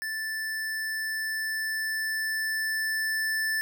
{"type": "tone with level ramp", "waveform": "square", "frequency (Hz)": 1760, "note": "A6", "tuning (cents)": 0, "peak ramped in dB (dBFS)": [-31, -26], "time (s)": [0.02, 3.61], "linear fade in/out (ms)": 0, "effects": []}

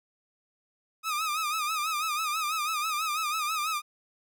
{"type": "tone with vibrato", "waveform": "sawtooth", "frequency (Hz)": 1244.5, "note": "D#6", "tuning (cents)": 0, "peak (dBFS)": -24, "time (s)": [1.03, 3.82], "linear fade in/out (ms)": 50, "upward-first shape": "sine", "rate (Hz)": 6.1, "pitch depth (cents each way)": 89, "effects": []}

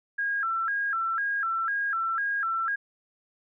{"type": "tone with vibrato", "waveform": "sine", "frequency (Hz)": 1480, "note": "F#6", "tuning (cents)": 0, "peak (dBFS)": -25, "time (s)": [0.18, 2.76], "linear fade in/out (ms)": 10, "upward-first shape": "square", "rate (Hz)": 2, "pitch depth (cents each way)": 170, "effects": []}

